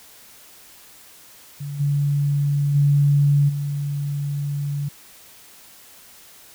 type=tone with level steps; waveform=sine; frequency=143.2 Hz; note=D3; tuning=43 cents flat; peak=-27 / -17 / -13 / -22 dBFS; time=1.6-4.89 s; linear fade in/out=10 ms; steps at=1.79 / 2.74 / 3.48 s; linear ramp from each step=20 ms; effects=white hiss -47 dBFS RMS until 6.54 s